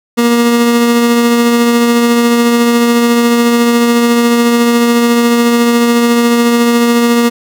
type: tone with tremolo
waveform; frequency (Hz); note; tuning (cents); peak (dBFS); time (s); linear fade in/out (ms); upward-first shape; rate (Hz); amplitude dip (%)
30% pulse; 236.5; A#3; +25; -3; 0.17-7.3; 20; triangle; 14; 30
effects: none